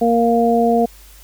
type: harmonic tone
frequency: 233.1 Hz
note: A#3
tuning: in tune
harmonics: 1 / 2 / 3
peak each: -16 / -16 / -16 dBFS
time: 0.01-0.86 s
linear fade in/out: 10 ms
effects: added 50 Hz sine -42 dBFS peak until 1.23 s + white hiss -46 dBFS RMS until 1.23 s